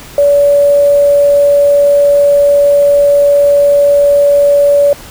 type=tone with quantisation; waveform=sine; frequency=572 Hz; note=D5; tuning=46 cents flat; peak=-4 dBFS; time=0.18-4.93 s; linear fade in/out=2 ms; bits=5; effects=pink hiss -32 dBFS RMS until 5.1 s